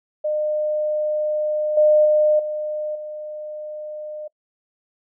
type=tone with level steps; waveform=sine; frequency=607 Hz; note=D#5; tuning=43 cents flat; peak=-19 / -11 / -13 / -23 / -29 dBFS; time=0.24-4.28 s; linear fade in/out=10 ms; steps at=1.77 / 2.05 / 2.39 / 2.95 s; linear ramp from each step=5 ms; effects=noise-tail reverb RT60 0.1 s tail -23 dB re dry